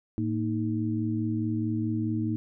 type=tone cluster; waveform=sine; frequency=110.6 / 229.2 / 313.9 Hz; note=A2 / A#3 / D#4; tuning=+9 / -29 / +15 cents; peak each=-30 dBFS; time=0.18-2.36 s; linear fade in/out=0 ms; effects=none